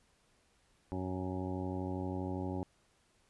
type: harmonic tone with a mistuned harmonic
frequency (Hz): 92.5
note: F#2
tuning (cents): 0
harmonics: 1 / 2 / 3 / 4 / 5 / 6 / 7 / 8 / 9 / 10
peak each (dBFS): -40 / -42 / -40 / -43 / -54 / -47 / -55 / -53 / -47 / -56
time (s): 0.92-2.63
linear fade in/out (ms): 0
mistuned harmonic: 8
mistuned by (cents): +34
effects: pink hiss -71 dBFS RMS until 3.29 s + resampled to 24000 Hz

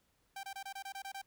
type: tone bursts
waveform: sawtooth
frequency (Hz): 784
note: G5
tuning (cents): 0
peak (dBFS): -38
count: 9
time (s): 0.36-1.217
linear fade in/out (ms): 5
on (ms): 73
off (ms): 25
effects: pink hiss -75 dBFS RMS until 1.26 s

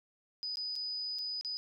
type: tone with dropouts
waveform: sine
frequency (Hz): 4978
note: D#8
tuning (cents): 0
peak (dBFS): -35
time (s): 0.43-1.57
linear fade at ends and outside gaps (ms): 0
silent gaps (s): 0.557-0.571 / 0.755-0.761 / 1.186-1.19 / 1.411-1.448
effects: none

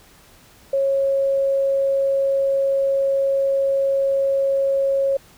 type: tone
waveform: sine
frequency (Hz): 547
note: C#5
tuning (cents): -23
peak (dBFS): -16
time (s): 0.73-5.17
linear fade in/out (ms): 5
effects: pink hiss -50 dBFS RMS until 5.37 s

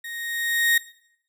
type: tone with level ramp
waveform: 35% pulse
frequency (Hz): 1864.7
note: A#6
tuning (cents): 0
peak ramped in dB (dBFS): -32 to -14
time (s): 0.04-0.78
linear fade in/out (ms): 5
effects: noise-tail reverb RT60 0.7 s tail -18 dB re dry

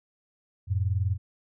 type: tone pair together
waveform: sine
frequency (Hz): 90.53 / 110.6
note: F#2 / A2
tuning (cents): -37 / +9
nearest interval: minor third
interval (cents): 346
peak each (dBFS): -25 / -28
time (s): 0.67-1.18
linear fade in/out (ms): 50
effects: none

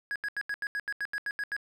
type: tone bursts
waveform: triangle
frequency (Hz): 1661.2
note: G#6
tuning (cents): 0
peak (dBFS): -28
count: 12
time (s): 0.11-1.565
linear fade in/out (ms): 0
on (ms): 47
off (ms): 81
effects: none

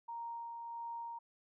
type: tone with tremolo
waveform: sine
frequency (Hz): 932.3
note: A#5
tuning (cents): 0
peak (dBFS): -40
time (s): 0.08-1.19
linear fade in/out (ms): 10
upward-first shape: sine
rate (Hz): 1.5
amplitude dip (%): 30
effects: none

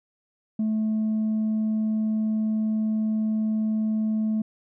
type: tone with tanh clipping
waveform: triangle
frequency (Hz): 217.4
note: A3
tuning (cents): -21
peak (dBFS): -22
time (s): 0.59-4.42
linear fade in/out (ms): 5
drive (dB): 6
effects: none

